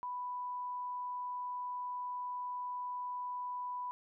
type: tone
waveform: sine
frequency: 990 Hz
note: B5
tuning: 4 cents sharp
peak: -37 dBFS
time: 0.03-3.91 s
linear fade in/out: 0 ms
effects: none